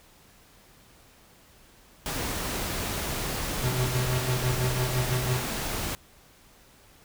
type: noise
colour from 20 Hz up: pink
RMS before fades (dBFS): -31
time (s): 2.06-5.95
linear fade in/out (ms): 0
type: tone with tremolo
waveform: square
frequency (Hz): 126.3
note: B2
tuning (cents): +39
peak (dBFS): -24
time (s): 3.61-5.46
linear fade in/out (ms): 50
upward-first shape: sine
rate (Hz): 6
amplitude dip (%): 65
effects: pink hiss -56 dBFS RMS until 7.04 s